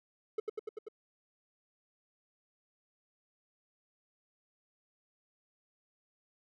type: tone with echo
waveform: triangle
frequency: 431.3 Hz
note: A4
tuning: 35 cents flat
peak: -28 dBFS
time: 0.38-0.4 s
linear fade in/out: 5 ms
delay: 97 ms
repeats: 5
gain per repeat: -2 dB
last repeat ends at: 0.885 s
effects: none